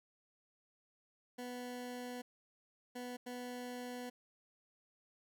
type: tone bursts at uneven times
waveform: 20% pulse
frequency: 246.9 Hz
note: B3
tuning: in tune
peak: -38 dBFS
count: 3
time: 1.38-2.22 / 2.95-3.17 / 3.26-4.1 s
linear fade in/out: 10 ms
effects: none